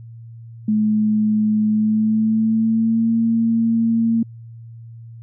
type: tone with pitch glide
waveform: sine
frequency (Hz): 214.1 to 228.1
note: A3 to A#3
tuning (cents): -47 to -37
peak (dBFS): -14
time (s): 0.68-4.23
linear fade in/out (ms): 5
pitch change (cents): +110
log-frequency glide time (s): 1.69-3.13
effects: added 115 Hz sine -35 dBFS peak until 5.22 s